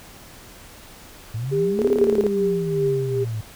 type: exponential two-way sweep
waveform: sine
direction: up then down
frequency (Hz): 106.4 to 256.3 to 106.4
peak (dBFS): -24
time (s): 1.34-3.41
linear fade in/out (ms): 5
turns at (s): 1.89
type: tone with tremolo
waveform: sine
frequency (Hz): 399.1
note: G4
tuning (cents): +31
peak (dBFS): -17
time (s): 1.51-3.25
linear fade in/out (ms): 20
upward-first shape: triangle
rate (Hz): 2.4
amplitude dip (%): 65
type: tone bursts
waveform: sine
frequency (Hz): 415.3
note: G#4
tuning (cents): 0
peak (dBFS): -15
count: 9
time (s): 1.79-2.266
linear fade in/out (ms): 0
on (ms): 28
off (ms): 28
effects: pink hiss -44 dBFS RMS until 3.55 s